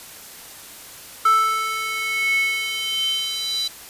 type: tone with high-pass filter sweep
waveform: square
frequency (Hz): 440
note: A4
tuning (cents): 0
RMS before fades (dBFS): -22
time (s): 1.25-3.68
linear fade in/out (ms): 5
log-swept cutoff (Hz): 1300 to 4100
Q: 8.1
effects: white hiss -40 dBFS RMS until 3.89 s + resampled to 32000 Hz